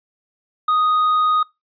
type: tone with tanh clipping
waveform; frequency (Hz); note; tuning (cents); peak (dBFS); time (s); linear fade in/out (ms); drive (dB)
sine; 1244.5; D#6; 0; -15; 0.68-1.43; 5; 4
effects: noise-tail reverb RT60 0.2 s tail -22 dB re dry + resampled to 11025 Hz